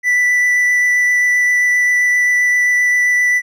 triangle tone with vibrato, 1975.5 Hz, B6, in tune, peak -9 dBFS, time 0.03-3.42 s, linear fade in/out 50 ms, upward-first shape triangle, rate 7.6 Hz, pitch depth 9 cents each way, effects none

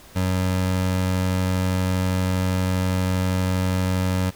25% pulse tone, 92.5 Hz, F#2, in tune, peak -16 dBFS, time 0.15-4.31 s, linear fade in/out 20 ms, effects pink hiss -47 dBFS RMS until 4.35 s

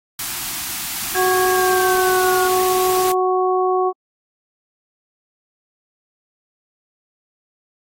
white band-stop noise, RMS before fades -25 dBFS, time 0.19-3.12 s, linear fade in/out 2 ms, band 370 to 670 Hz, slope 96 dB/octave
harmonic tone, 370 Hz, F#4, in tune, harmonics 1 / 2 / 3, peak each -17 / -20 / -22 dBFS, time 1.14-3.93 s, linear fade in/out 50 ms
sine tone with pitch glide, 1639 to 1443.4 Hz, G#6 to F#6, -23 to -43 cents, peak -23 dBFS, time 1.15-2.48 s, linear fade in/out 0 ms, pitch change -220 cents, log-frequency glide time 1.49-2.37 s
effects AAC 48 kbps

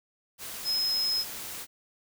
sine tone in noise, 5130 Hz, E8, 48 cents flat, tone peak -25 dBFS, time 0.64-1.25 s, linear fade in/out 50 ms, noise white, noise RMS -39 dBFS, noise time 0.38-1.67 s, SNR +11 dB, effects none

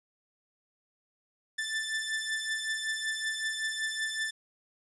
sawtooth beating tone pair, 1763 / 1768.3 Hz, A6 / A6, +3 / +8 cents, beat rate 5.3 Hz, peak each -29 / -33 dBFS, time 1.58-4.31 s, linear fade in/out 10 ms, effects resampled to 24000 Hz + 10-bit

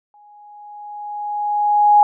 sine tone with exponential growth, 830.6 Hz, G#5, in tune, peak -6 dBFS, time 0.14-2.03 s, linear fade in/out 1 ms, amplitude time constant 410 ms, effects none

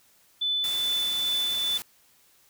sine tone with tremolo, 3500 Hz, A7, 10 cents flat, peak -23 dBFS, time 0.41-1.78 s, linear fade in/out 10 ms, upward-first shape triangle, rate 2.4 Hz, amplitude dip 25%
white noise, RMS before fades -37 dBFS, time 0.64-1.82 s, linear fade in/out 0 ms
effects white hiss -61 dBFS RMS until 2.49 s

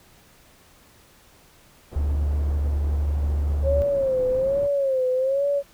pink low-pass noise, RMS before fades -37 dBFS, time 1.91-4.68 s, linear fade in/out 20 ms, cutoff 670 Hz, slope 12 dB/octave
sine tone, 72.8 Hz, D2, 15 cents flat, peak -20 dBFS, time 1.96-3.82 s, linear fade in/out 0 ms
sine tone with vibrato, 538 Hz, C5, 48 cents sharp, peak -19 dBFS, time 3.63-5.63 s, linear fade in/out 50 ms, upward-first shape sine, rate 1.2 Hz, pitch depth 100 cents each way
effects pink hiss -54 dBFS RMS until 5.73 s

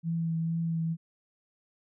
sine tone with vibrato, 164.81 Hz, E3, in tune, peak -27 dBFS, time 0.03-0.97 s, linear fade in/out 50 ms, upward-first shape triangle, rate 2.2 Hz, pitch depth 20 cents each way, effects none

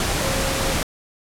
sine tone in noise, 538 Hz, C5, 48 cents sharp, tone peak -27 dBFS, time 0.22-0.73 s, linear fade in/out 2 ms, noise pink, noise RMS -22 dBFS, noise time 0-0.83 s, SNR -8 dB, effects low-pass 11000 Hz 12 dB/octave

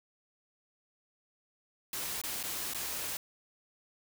white noise with dropouts, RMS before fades -37 dBFS, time 1.93-3.17 s, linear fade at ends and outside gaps 2 ms, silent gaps 2.216-2.237 / 2.429-2.436 / 2.736-2.746 s, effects none

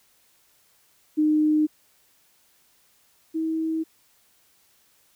sine tone pair in turn, 305.8 / 320.8 Hz, D#4 / E4, -30 / -47 cents, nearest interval minor second, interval 83 cents, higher second, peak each -17 / -23 dBFS, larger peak first, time 1.17-1.67 / 3.34-3.84 s, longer neither, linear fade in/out 20 ms, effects white hiss -62 dBFS RMS until 5.15 s

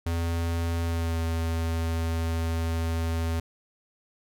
square tone with pitch glide, 84 to 82.41 Hz, E2 to E2, +33 to 0 cents, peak -26 dBFS, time 0.06-3.4 s, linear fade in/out 5 ms, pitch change -33 cents, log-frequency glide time 0.85-1.19 s, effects none

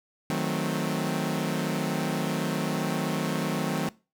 sawtooth chord, D# diminished seventh, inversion none, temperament equal with one note detuned, 157.19 / 185 / 220 / 261.6 Hz, D#3 / F#3 / A3 / C4, +18 / 0 / 0 / 0 cents, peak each -27 / -27 / -29 / -29 dBFS, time 0.3-3.89 s, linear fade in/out 0 ms, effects noise-tail reverb RT60 0.3 s tail -21 dB re dry

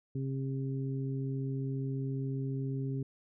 harmonic tone, 134.6 Hz, C3, 49 cents sharp, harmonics 1 / 2 / 3, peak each -33 / -39 / -43 dBFS, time 0.15-3.03 s, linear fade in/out 5 ms, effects none

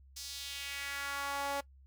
sawtooth tone with high-pass filter sweep, 280.7 Hz, C#4, 22 cents sharp, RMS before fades -39 dBFS, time 0.16-1.61 s, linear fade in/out 10 ms, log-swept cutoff 5300 to 640 Hz, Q 1.9, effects noise-tail reverb RT60 0.1 s tail -20 dB re dry + added 67 Hz sine -56 dBFS peak until 1.86 s

